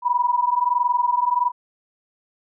sine tone pair together, 966.4 / 987.8 Hz, B5 / B5, -38 / 0 cents, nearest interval unison, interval 38 cents, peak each -20 dBFS, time 0.02-1.52 s, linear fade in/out 50 ms, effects none

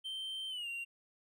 triangle tone with pitch glide, 3121 to 2764 Hz, G7 to F7, -8 to -19 cents, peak -37 dBFS, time 0.04-0.85 s, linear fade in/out 20 ms, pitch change -211 cents, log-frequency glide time 0.49-0.68 s, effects none

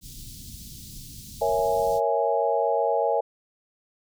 pink band-stop noise, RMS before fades -41 dBFS, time 0.01-2.01 s, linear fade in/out 50 ms, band 230 to 3900 Hz, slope 24 dB/octave
sine chord, A# half-diminished seventh, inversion none, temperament equal, 466.2 / 554.4 / 659.3 / 830.6 Hz, A#4 / C#5 / E5 / G#5, 0 / 0 / 0 / 0 cents, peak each -26 dBFS, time 1.41-3.21 s, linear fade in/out 10 ms
effects none

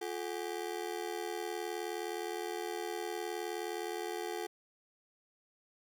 30% pulse ring-modulated tone, 392 Hz, G4, in tune, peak -31 dBFS, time 0.01-4.47 s, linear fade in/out 10 ms, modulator 39.7 Hz, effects none

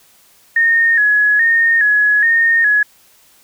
sine tone with vibrato, 1760 Hz, A6, in tune, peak -9 dBFS, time 0.56-2.83 s, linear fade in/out 5 ms, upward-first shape square, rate 1.2 Hz, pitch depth 75 cents each way, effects white hiss -50 dBFS RMS until 3.43 s

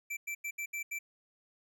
square tone bursts at uneven times, 2336 Hz, D7, 10 cents flat, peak -36 dBFS, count 6, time 0.1-0.17 / 0.27-0.35 / 0.44-0.51 / 0.58-0.66 / 0.73-0.83 / 0.91-0.99 s, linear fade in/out 10 ms, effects none

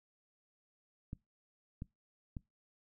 clicks, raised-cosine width 5 ms, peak -29 dBFS, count 3, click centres 1.131 / 1.821 / 2.368 s, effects noise-tail reverb RT60 0.2 s tail -23 dB re dry

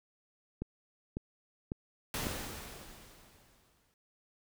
click train, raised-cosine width 3 ms, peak -23 dBFS, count 4, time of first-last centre 0.62-2.268 s, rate 1.82 Hz
pink noise with exponential decay, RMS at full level -35 dBFS, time 2.14-3.94 s, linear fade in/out 1 ms, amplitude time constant 390 ms
effects none

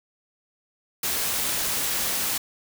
white noise, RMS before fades -26 dBFS, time 1.03-2.38 s, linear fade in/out 5 ms, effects none

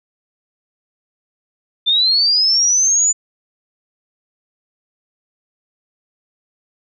sine linear sweep, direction up, 3537 to 7040 Hz, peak -11 dBFS, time 1.86-3.13 s, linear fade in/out 20 ms, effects none

